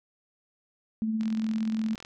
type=tone with tremolo; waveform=sine; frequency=220 Hz; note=A3; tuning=in tune; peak=-24 dBFS; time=1.02-1.95 s; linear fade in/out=0 ms; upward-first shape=sine; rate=17 Hz; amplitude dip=35%
type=click train; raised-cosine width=0.2 ms; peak=-26 dBFS; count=37; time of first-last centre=1.21-2.049 s; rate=42.9 Hz
effects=none